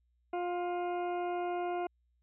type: harmonic tone with a mistuned harmonic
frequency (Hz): 353.3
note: F4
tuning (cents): +20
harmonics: 1 / 2 / 3 / 4 / 6 / 7 / 8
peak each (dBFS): -35 / -35 / -46 / -48 / -53 / -54 / -58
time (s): 0.33-1.87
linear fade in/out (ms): 5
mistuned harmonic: 3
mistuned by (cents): -17
effects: added 60 Hz sine -70 dBFS peak until 2.22 s